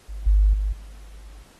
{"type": "tone with level steps", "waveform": "sine", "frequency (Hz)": 50.5, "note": "G#1", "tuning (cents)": -48, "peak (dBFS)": [-30, -13, -20, -37, -39], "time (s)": [0.08, 1.44], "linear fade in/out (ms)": 20, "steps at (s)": [0.26, 0.53, 0.72, 0.92], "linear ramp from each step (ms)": 10, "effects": ["pink hiss -54 dBFS RMS until 1.59 s", "AAC 32 kbps"]}